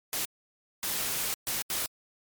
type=noise bursts at uneven times; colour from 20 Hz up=white; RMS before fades=-31 dBFS; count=4; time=0.13-0.25 / 0.83-1.34 / 1.47-1.62 / 1.7-1.86 s; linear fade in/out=0 ms; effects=MP3 96 kbps